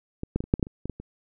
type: clicks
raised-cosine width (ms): 3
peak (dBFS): -18 / -11 / -15 / -26 / -6 / -21 / -9 / -28 / -19 / -18 / -25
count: 11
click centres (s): 0.234 / 0.36 / 0.405 / 0.44 / 0.539 / 0.596 / 0.628 / 0.669 / 0.856 / 0.897 / 1
effects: none